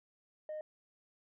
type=tone; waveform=sine; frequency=615 Hz; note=D#5; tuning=20 cents flat; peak=-37 dBFS; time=0.49-0.61 s; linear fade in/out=2 ms; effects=tanh soft clip ceiling -37 dBFS